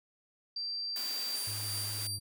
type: tone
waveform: sine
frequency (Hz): 4699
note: D8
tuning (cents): 0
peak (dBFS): -34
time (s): 0.56-1.36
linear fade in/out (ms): 5
type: high-pass noise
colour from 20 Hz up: white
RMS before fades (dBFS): -42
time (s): 0.96-2.07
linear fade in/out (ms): 0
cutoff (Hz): 210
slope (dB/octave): 48
type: tone with tremolo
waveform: 25% pulse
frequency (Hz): 4699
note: D8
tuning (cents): 0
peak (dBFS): -30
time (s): 1.32-2.2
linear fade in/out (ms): 50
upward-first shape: sine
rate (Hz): 2.8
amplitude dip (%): 30
type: tone with vibrato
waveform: triangle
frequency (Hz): 103.83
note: G#2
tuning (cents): 0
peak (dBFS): -39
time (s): 1.47-2.19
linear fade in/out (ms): 5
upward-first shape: square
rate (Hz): 2.4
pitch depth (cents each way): 17
effects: none